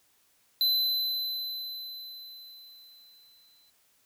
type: tone with exponential decay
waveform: square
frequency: 4032 Hz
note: B7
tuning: 35 cents sharp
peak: -22 dBFS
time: 0.61-3.7 s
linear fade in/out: 1 ms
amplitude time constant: 670 ms
effects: white hiss -67 dBFS RMS until 4.05 s